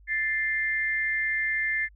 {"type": "tone pair together", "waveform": "sine", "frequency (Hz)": [1760, 2096], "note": ["A6", "C7"], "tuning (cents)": [0, 2], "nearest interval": "minor third", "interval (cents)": 302, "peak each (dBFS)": -27, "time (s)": [0.07, 1.89], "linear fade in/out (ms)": 50, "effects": ["added 50 Hz sine -51 dBFS peak until 1.95 s"]}